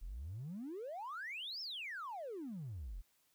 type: exponential two-way sweep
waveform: triangle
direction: up then down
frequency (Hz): 36.52 to 5480 to 36.52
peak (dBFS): -39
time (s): 0.01-3.02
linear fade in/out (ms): 20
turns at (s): 1.61
effects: tanh soft clip ceiling -39 dBFS + white hiss -75 dBFS RMS until 3.34 s

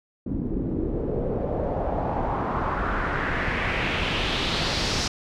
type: noise with low-pass filter sweep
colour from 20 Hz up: pink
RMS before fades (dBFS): -26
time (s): 0.26-5.08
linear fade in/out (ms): 5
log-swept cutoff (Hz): 250 to 5500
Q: 2.5
effects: none

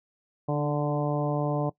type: harmonic tone with a mistuned harmonic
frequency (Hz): 146.83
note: D3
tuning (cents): 0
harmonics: 1 / 2 / 3 / 4 / 5 / 6 / 7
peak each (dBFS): -27 / -31 / -33 / -31 / -34 / -39 / -39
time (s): 0.48-1.7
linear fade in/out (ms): 10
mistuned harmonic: 2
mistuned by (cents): +19
effects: noise-tail reverb RT60 0.1 s tail -19 dB re dry

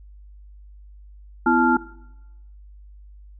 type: tone cluster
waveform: sine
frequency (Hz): 249.7 / 333.8 / 868 / 1389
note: B3 / E4 / A5 / F6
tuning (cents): +19 / +22 / -24 / -10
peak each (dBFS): -20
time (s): 1.46-1.77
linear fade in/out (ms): 5
effects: noise-tail reverb RT60 0.9 s tail -19 dB re dry + added 50 Hz sine -42 dBFS peak until 3.39 s

